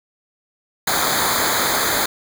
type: noise with comb filter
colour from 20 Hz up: pink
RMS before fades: -19 dBFS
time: 0.87-2.06 s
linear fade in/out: 5 ms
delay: 0.36 ms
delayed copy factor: -0.95
effects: none